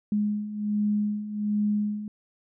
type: beating tone pair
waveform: sine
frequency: 207.7 / 209 Hz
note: G#3 / G#3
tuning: 0 / +11 cents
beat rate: 1.3 Hz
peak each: -30 / -25 dBFS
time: 0.12-2.08 s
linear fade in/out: 2 ms
effects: none